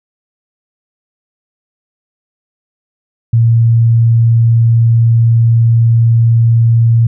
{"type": "tone", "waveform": "sine", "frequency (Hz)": 115.5, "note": "A#2", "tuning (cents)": -16, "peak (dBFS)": -5, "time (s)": [3.33, 7.07], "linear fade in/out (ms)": 5, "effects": []}